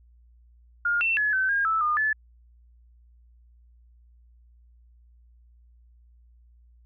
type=tone with pitch steps; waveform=sine; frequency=1416 / 2691 / 1701 / 1533 / 1620 / 1313 / 1217 / 1733 Hz; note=F6 / E7 / G#6 / G6 / G#6 / E6 / D#6 / A6; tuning=+23 / +35 / +41 / -39 / -43 / -7 / -39 / -27 cents; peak=-21 dBFS; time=0.85-2.13 s; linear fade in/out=5 ms; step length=160 ms; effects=added 59 Hz sine -53 dBFS peak until 6.85 s